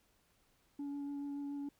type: tone with vibrato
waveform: sine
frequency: 284.1 Hz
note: C#4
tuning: 43 cents sharp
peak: -36 dBFS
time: 0.79-1.69 s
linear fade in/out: 5 ms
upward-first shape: sine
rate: 7 Hz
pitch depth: 11 cents each way
effects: tanh soft clip ceiling -38 dBFS + pink hiss -73 dBFS RMS until 1.79 s